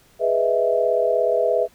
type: chord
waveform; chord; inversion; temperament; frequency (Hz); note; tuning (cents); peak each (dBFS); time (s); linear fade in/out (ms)
sine; E major seventh; first; equal; 415.3 / 493.9 / 622.3 / 659.3; G#4 / B4 / D#5 / E5; 0 / 0 / 0 / 0; -24 / -21 / -25 / -20; 0.19-1.68; 50
effects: pink hiss -55 dBFS RMS until 1.74 s